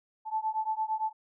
sine beating tone pair, 870 / 878.8 Hz, A5 / A5, -20 / -2 cents, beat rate 8.8 Hz, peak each -31 / -32 dBFS, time 0.25-1.13 s, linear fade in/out 50 ms, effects none

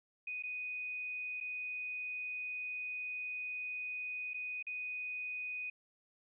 sine tone with dropouts, 2489 Hz, D#7, in tune, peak -38 dBFS, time 0.27-5.7 s, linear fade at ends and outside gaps 5 ms, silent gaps 0.425-0.435 / 1.403-1.409 / 4.335-4.342 / 4.627-4.667 s, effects none

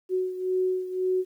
sine beating tone pair, 370 / 371.9 Hz, F#4 / F#4, 0 / +9 cents, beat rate 1.9 Hz, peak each -25 / -30 dBFS, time 0.09-1.25 s, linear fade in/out 50 ms, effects 10-bit

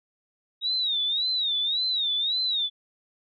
sine tone with vibrato, 3760 Hz, A#7, 14 cents sharp, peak -23 dBFS, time 0.61-2.7 s, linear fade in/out 50 ms, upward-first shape sine, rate 1.8 Hz, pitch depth 140 cents each way, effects none

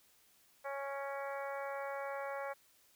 harmonic tone with a mistuned harmonic, 277.2 Hz, C#4, in tune, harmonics 2 / 3 / 4 / 5 / 6 / 7 / 8, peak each -41 / -45 / -47 / -49 / -51 / -52 / -53 dBFS, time 0.64-2.54 s, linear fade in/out 20 ms, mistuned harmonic 8, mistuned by +26 cents, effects white hiss -68 dBFS RMS until 2.95 s

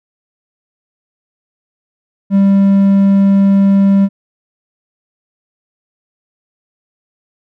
triangle tone, 196.9 Hz, G3, 8 cents sharp, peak -4 dBFS, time 2.3-4.09 s, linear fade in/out 50 ms, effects none

